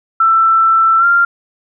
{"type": "tone with pitch glide", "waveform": "sine", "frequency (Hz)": [1333, 1389.6], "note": ["E6", "F6"], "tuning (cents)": [19, -9], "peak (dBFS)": -7, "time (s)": [0.2, 1.25], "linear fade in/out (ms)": 5, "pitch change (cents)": 72, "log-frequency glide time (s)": [0.99, 1.05], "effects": []}